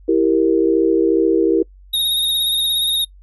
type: chord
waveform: sine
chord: E diminished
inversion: none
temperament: equal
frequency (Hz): 329.6 / 392 / 466.2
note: E4 / G4 / Bb4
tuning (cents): 0 / 0 / 0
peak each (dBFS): -15 / -17 / -17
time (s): 0.08-1.63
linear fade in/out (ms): 10
type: tone with vibrato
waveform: square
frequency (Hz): 3729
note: A#7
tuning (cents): 0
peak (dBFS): -16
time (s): 1.93-3.05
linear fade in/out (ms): 10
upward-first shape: sine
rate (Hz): 17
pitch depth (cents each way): 34
effects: noise-tail reverb RT60 0.1 s tail -24 dB re dry + added 47 Hz sine -41 dBFS peak until 3.22 s